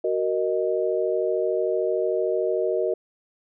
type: chord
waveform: sine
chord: D# minor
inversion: first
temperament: just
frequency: 373.4 / 466.7 / 622.3 Hz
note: F#4 / A#4 / D#5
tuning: +16 / +2 / 0 cents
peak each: -25 / -25 / -26 dBFS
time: 0.04-2.94 s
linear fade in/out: 5 ms
effects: none